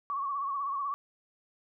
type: tone with vibrato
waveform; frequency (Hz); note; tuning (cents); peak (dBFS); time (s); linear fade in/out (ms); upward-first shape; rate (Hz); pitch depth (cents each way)
sine; 1117; C#6; +13; -30; 0.1-0.94; 0; triangle; 16; 76
effects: none

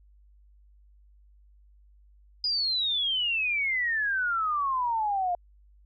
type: exponential sweep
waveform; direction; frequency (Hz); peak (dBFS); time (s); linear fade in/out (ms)
sine; down; 4978 to 693; -24; 2.44-5.35; 2
effects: added 50 Hz sine -54 dBFS peak until 5.85 s + MP3 96 kbps

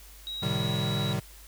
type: tone with pitch glide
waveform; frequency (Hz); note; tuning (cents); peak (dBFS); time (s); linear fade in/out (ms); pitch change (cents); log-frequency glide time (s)
sine; 3829 to 3876; A#7 to B7; +46 to -33; -33; 0.27-1.13; 0; +21; 0.43-0.75
type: chord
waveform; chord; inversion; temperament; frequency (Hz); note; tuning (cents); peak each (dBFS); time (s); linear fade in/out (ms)
square; A half-diminished seventh; none; equal with one note detuned; 110 / 130.81 / 152.63 / 196; A2 / C3 / Eb3 / G3; 0 / 0 / -33 / 0; -34 / -33 / -33 / -34; 0.42-1.2; 10
effects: added 50 Hz sine -49 dBFS peak until 1.47 s + white hiss -52 dBFS RMS until 1.47 s

